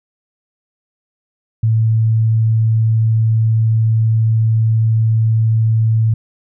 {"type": "tone", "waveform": "sine", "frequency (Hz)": 111.6, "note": "A2", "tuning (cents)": 25, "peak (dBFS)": -10, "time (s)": [1.63, 6.14], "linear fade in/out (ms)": 5, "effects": []}